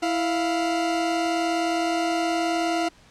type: tone pair together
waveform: 40% pulse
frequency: 329.9 / 699 Hz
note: E4 / F5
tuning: +1 / +1 cents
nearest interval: octave + minor second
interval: 1300 cents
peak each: -24 dBFS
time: 0.02-2.89 s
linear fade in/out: 10 ms
effects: pink hiss -54 dBFS RMS until 3.1 s + low-pass 7000 Hz 12 dB/octave